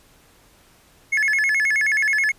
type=tone with vibrato; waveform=triangle; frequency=1933 Hz; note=B6; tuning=38 cents flat; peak=-15 dBFS; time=1.12-2.32 s; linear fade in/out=10 ms; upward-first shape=square; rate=9.4 Hz; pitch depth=200 cents each way; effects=pink hiss -54 dBFS RMS until 2.38 s + resampled to 32000 Hz